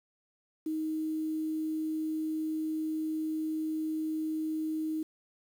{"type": "tone with quantisation", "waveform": "sine", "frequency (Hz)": 313.8, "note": "D#4", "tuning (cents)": 15, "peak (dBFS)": -30, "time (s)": [0.66, 5.03], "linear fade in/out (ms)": 5, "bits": 9, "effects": []}